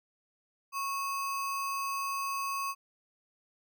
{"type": "tone with sample-and-hold", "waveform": "sine", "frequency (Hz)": 1101, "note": "C#6", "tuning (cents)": -12, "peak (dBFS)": -31, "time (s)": [0.72, 2.75], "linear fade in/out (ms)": 50, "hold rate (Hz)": 3675, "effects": []}